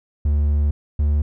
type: tone pair in turn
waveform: triangle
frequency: 73.42 / 73.74 Hz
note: D2 / D2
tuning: 0 / +8 cents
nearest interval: unison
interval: 8 cents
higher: second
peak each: -13 dBFS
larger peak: neither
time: 0.25-0.71 / 0.99-1.22 s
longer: first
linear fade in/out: 5 ms
effects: none